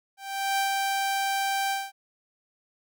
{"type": "tone with ADSR envelope", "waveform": "sawtooth", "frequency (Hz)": 784, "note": "G5", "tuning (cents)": 0, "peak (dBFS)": -19, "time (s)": [0.17, 1.92], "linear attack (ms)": 410, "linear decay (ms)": 110, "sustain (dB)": -2, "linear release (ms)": 210, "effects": []}